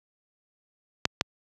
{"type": "clicks", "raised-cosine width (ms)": 0.2, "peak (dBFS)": -4, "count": 2, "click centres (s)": [1.054, 1.211], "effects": ["high-pass 80 Hz 12 dB/octave"]}